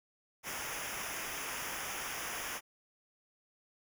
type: noise with comb filter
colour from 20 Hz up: pink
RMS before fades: -40 dBFS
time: 0.43-2.61 s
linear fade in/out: 50 ms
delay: 0.24 ms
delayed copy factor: -0.85
effects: none